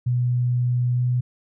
sine tone with pitch glide, 123.2 to 124.13 Hz, B2 to B2, -4 to +9 cents, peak -18 dBFS, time 0.06-1.21 s, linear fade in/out 10 ms, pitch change +13 cents, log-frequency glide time 0.94-1.01 s, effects none

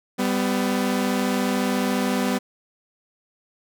sawtooth tone pair together, 196.44 / 250.6 Hz, G3 / B3, +4 / +25 cents, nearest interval major third, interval 421 cents, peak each -20 / -19 dBFS, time 0.18-2.39 s, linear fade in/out 20 ms, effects none

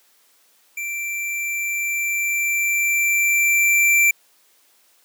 square tone with level ramp, 2349 Hz, D7, in tune, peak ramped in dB -26 to -13 dBFS, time 0.77-4.11 s, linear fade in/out 5 ms, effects white hiss -58 dBFS RMS until 5.04 s + high-pass 300 Hz 12 dB/octave

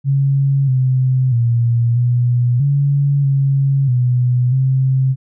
sine tone with pitch steps, 137.9 / 129.3 / 117.9 / 122 / 141.2 / 137.4 / 124.1 / 132 Hz, C#3 / C3 / A#2 / B2 / C#3 / C#3 / B2 / C3, -9 / -20 / +20 / -21 / +32 / -15 / +9 / +16 cents, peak -11 dBFS, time 0.04-5.16 s, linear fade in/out 50 ms, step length 640 ms, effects none

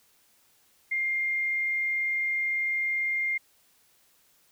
sine tone, 2113 Hz, C7, 16 cents sharp, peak -25 dBFS, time 0.91-3.38 s, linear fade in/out 10 ms, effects white hiss -64 dBFS RMS until 4.51 s

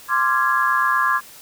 sine chord, D half-diminished seventh, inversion third, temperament equal with one note detuned, 1046.5 / 1174.7 / 1379.3 / 1661.2 Hz, C6 / D6 / F6 / Ab6, 0 / 0 / -22 / 0 cents, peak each -20 / -21 / -26 / -20 dBFS, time 0.08-1.21 s, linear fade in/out 50 ms, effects white hiss -43 dBFS RMS until 1.41 s

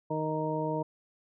harmonic tone, 155.56 Hz, D#3, in tune, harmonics 1 / 2 / 3 / 4 / 6, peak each -35 / -35 / -35 / -35 / -35 dBFS, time 0.1-0.83 s, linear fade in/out 10 ms, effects none

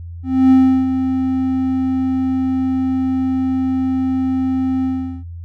triangle tone with ADSR envelope, 261.6 Hz, C4, in tune, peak -4 dBFS, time 0.23-5.24 s, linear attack 280 ms, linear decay 350 ms, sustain -9 dB, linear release 400 ms, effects added 85 Hz sine -28 dBFS peak until 5.44 s

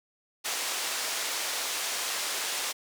white band-pass noise, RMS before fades -32 dBFS, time 0.44-2.73 s, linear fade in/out 20 ms, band 480 to 7700 Hz, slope 12 dB/octave, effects none

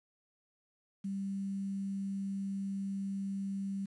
sine tone with quantisation, 196 Hz, G3, in tune, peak -34 dBFS, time 1.04-3.86 s, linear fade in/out 10 ms, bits 10, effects resampled to 24000 Hz

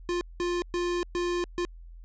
square tone bursts at uneven times, 351.1 Hz, F4, 9 cents sharp, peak -27 dBFS, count 5, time 0.09-0.21 / 0.4-0.62 / 0.74-1.03 / 1.15-1.44 / 1.58-1.65 s, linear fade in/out 0 ms, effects added 42 Hz sine -43 dBFS peak until 2.04 s + resampled to 16000 Hz

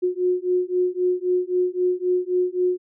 sine beating tone pair, 360.4 / 364.2 Hz, F#4 / F#4, -45 / -27 cents, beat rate 3.8 Hz, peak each -22 dBFS, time 0.02-2.78 s, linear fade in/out 20 ms, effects none

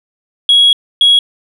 sine tone pair in turn, 3322 / 3322 Hz, G#7 / G#7, 0 / 0 cents, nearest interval unison, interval 0 cents, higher neither, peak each -3 dBFS, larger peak neither, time 0.49-0.73 / 1.01-1.19 s, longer first, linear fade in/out 2 ms, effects tanh soft clip ceiling -2 dBFS

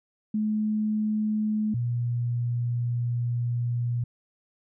sine tone pair in turn, 214 / 120.1 Hz, A3 / B2, -48 / -48 cents, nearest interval minor seventh, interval 1000 cents, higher first, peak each -23 / -24 dBFS, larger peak first, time 0.34-1.74 / 1.74-4.04 s, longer second, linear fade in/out 5 ms, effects none

